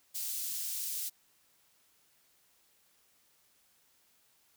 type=high-pass noise; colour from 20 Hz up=white; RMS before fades=-37 dBFS; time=0.14-1.1 s; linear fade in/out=20 ms; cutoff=4900 Hz; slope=12 dB/octave; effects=white hiss -69 dBFS RMS until 4.56 s